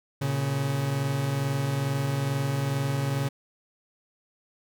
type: tone pair together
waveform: 40% pulse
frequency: 116.3 / 138.59 Hz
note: A#2 / C#3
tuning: -4 / 0 cents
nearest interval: minor third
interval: 304 cents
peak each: -31 / -25 dBFS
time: 0.21-3.29 s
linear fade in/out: 10 ms
effects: none